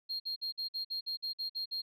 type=tone bursts; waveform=sine; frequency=4227 Hz; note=C8; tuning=17 cents sharp; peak=-32 dBFS; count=11; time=0.09-1.82 s; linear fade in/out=20 ms; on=110 ms; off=52 ms; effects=tanh soft clip ceiling -32 dBFS